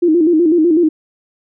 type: tone with vibrato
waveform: sine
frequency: 329.6 Hz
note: E4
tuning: in tune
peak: -8 dBFS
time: 0.02-0.89 s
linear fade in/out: 10 ms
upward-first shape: square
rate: 8 Hz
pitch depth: 95 cents each way
effects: none